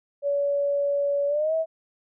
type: tone with pitch glide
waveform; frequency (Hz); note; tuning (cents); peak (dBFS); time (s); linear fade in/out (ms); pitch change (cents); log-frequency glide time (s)
sine; 568 to 645; C#5 to E5; +42 to -38; -21; 0.22-1.66; 50; +220; 1.27-1.54
effects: none